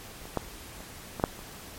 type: clicks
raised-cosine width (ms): 1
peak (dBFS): -30 / -12 / -29 / -19 / -7 / -30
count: 6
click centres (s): 0.255 / 0.373 / 0.805 / 1.198 / 1.239 / 1.391
effects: pink hiss -45 dBFS RMS until 1.78 s + MP3 64 kbps